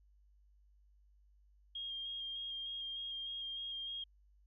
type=tone with vibrato; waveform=sine; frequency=3233 Hz; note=G#7; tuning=47 cents flat; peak=-40 dBFS; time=1.75-4.04 s; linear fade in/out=5 ms; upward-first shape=square; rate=3.3 Hz; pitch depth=13 cents each way; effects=added 50 Hz sine -64 dBFS peak until 4.46 s